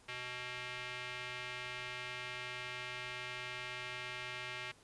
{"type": "tone with band-pass filter", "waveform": "square", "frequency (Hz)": 124.6, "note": "B2", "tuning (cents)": 16, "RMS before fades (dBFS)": -44, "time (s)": [0.08, 4.72], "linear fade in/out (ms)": 10, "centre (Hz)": 2400, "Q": 2, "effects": ["pink hiss -64 dBFS RMS until 4.83 s", "resampled to 24000 Hz"]}